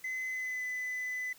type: tone with pitch glide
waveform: sine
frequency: 2035 to 2005 Hz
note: C7 to B6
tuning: -49 to +26 cents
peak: -31 dBFS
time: 0.04-1.33 s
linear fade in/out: 5 ms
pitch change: -25 cents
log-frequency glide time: 0.29-0.65 s
effects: tanh soft clip ceiling -33 dBFS + white hiss -58 dBFS RMS until 1.38 s